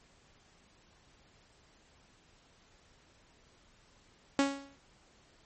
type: tone with exponential decay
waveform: sawtooth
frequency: 277.2 Hz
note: C#4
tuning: in tune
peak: -19 dBFS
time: 4.39-4.76 s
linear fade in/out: 1 ms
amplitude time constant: 79 ms
effects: pink hiss -64 dBFS RMS until 5.45 s + MP3 32 kbps